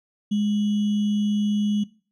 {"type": "tone with sample-and-hold", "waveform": "sine", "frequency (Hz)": 207.7, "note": "G#3", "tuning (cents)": 0, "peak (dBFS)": -19, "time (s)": [0.31, 1.84], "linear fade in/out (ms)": 10, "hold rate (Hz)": 3150, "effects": ["noise-tail reverb RT60 0.4 s tail -20 dB re dry", "low-pass 5000 Hz 12 dB/octave"]}